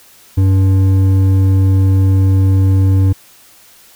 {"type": "tone with hard clipping", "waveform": "sine", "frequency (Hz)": 95.7, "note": "G2", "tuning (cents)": -41, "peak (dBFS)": -9, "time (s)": [0.37, 3.13], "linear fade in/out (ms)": 10, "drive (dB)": 7, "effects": ["white hiss -44 dBFS RMS until 3.95 s"]}